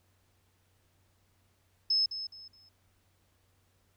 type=tone with echo; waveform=sine; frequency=5200 Hz; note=E8; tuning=24 cents flat; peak=-24 dBFS; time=1.9-2.06 s; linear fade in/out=5 ms; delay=210 ms; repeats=3; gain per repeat=-11 dB; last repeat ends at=2.69 s; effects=added 93 Hz sine -70 dBFS peak until 3.96 s + pink hiss -72 dBFS RMS until 3.96 s